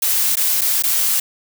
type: noise with dropouts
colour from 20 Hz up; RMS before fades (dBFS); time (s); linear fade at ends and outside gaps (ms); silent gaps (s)
blue; -17; 0.02-1.2; 5; 0.356-0.369 / 0.611-0.615 / 0.824-0.836
effects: none